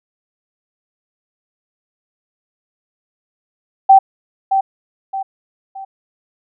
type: tone with echo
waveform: sine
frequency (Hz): 776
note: G5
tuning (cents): -18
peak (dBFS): -3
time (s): 3.89-3.99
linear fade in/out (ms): 10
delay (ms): 620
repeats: 3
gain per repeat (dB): -8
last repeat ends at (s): 5.85
effects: none